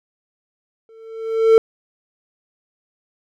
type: tone with exponential growth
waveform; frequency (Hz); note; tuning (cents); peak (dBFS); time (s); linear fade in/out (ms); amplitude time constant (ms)
triangle; 448.2; A4; +32; -3; 0.89-1.58; 1; 150
effects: none